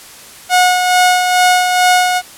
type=tone with tremolo; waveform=sawtooth; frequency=727 Hz; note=F#5; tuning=31 cents flat; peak=-3 dBFS; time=0.49-2.22 s; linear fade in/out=50 ms; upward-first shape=sine; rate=2.3 Hz; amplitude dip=45%; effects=white hiss -36 dBFS RMS until 2.37 s + low-pass 12000 Hz 12 dB/octave